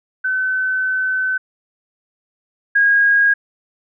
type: tone pair in turn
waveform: sine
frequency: 1520 / 1636.2 Hz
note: F#6 / G#6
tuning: +46 / -26 cents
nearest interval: minor second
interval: 128 cents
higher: second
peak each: -16 / -10 dBFS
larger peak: second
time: 0.24-1.38 / 2.75-3.34 s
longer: first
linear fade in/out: 10 ms
effects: none

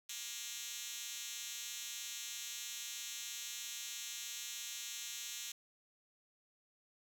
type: tone with high-pass filter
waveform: 5% pulse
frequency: 236.9 Hz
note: A#3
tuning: 28 cents sharp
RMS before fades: -45 dBFS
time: 0.09-5.52 s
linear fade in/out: 5 ms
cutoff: 4500 Hz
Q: 2.6
effects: none

